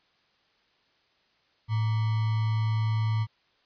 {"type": "tone with sample-and-hold", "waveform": "sine", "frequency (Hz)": 110, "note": "A2", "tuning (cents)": 0, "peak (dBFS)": -23, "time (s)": [1.68, 3.27], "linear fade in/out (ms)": 50, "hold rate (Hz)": 1050, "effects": ["white hiss -67 dBFS RMS until 3.65 s", "resampled to 11025 Hz"]}